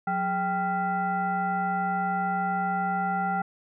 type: tone with frequency modulation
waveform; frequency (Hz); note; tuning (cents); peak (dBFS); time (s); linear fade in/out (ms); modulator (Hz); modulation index
sine; 784; G5; 0; -24; 0.07-3.42; 5; 601; 1
effects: none